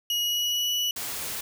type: tone with pitch glide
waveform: 35% pulse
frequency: 2900 to 2947 Hz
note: F#7 to F#7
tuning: -35 to -8 cents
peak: -22 dBFS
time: 0.1-0.91 s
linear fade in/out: 2 ms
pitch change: +27 cents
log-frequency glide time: 0.22-0.72 s
type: noise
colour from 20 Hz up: white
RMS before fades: -33 dBFS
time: 0.96-1.41 s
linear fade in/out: 5 ms
effects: none